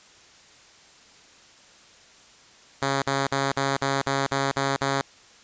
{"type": "tone bursts", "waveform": "5% pulse", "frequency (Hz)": 137.3, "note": "C#3", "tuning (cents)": -16, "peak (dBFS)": -11, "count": 9, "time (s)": [2.82, 5.012], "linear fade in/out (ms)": 2, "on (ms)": 200, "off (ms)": 49, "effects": ["white hiss -52 dBFS RMS until 5.43 s", "resampled to 16000 Hz"]}